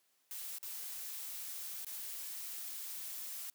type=noise with dropouts; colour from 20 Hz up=blue; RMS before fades=-44 dBFS; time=0.31-3.5 s; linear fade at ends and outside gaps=0 ms; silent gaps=0.584-0.629 / 1.847-1.867 s; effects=white hiss -75 dBFS RMS until 3.54 s + high-pass 200 Hz 12 dB/octave